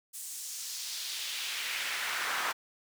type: noise with high-pass filter sweep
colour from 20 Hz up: brown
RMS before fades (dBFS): -36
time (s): 0.13-2.53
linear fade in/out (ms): 20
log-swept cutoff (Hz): 8900 to 1200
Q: 1.5
effects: none